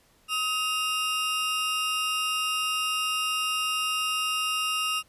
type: tone pair together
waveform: 40% pulse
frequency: 1265.6 / 2794 Hz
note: D#6 / F7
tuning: +29 / 0 cents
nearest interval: octave + major second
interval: 1371 cents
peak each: -29 / -26 dBFS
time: 0.28-5.03 s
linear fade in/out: 50 ms
effects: pink hiss -62 dBFS RMS until 5.08 s + resampled to 32000 Hz